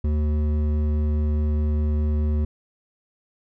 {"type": "tone with hard clipping", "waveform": "triangle", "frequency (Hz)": 75.4, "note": "D2", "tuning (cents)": 46, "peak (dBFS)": -21, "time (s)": [0.04, 2.45], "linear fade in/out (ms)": 5, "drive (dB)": 14, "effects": []}